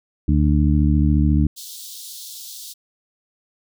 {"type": "harmonic tone", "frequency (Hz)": 74.2, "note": "D2", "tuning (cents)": 18, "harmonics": [1, 2, 3, 4], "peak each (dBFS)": [-16, -19, -21, -22], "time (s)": [0.28, 1.47], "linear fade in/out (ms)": 5}
{"type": "high-pass noise", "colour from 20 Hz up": "pink", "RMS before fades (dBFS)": -36, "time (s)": [1.56, 2.74], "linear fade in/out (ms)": 20, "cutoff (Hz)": 3500, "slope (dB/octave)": 48}
{"effects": []}